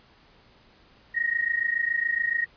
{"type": "tone pair together", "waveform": "sine", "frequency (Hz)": [1863, 1890.1], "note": ["A#6", "A#6"], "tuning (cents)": [-2, 23], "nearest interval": "unison", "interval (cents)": 25, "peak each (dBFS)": -26, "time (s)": [1.14, 2.46], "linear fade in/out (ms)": 20, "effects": ["pink hiss -57 dBFS RMS until 2.56 s", "resampled to 11025 Hz"]}